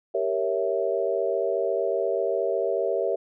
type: chord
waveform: sine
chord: G diminished seventh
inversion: none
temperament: equal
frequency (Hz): 392 / 466.2 / 554.4 / 659.3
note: G4 / Bb4 / Db5 / Fb5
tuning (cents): 0 / 0 / 0 / 0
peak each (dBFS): -28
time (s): 0.14-3.16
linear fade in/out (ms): 10
effects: none